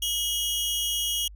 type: tone pair together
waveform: sawtooth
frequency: 2908 / 3264 Hz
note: F#7 / G#7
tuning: -31 / -31 cents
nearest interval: major second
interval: 200 cents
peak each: -25 dBFS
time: 0.02-1.28 s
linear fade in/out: 5 ms
effects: added 50 Hz sine -42 dBFS peak until 1.35 s